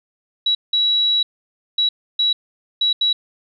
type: tone bursts at uneven times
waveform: sine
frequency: 3900 Hz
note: B7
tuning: 23 cents flat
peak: -14 dBFS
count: 6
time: 0.46-0.55 / 0.73-1.23 / 1.78-1.89 / 2.19-2.33 / 2.81-2.93 / 3.01-3.13 s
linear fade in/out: 5 ms
effects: none